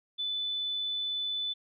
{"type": "tone", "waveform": "sine", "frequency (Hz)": 3498, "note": "A7", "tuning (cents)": -11, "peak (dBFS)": -30, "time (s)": [0.18, 1.54], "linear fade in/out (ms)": 20, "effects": []}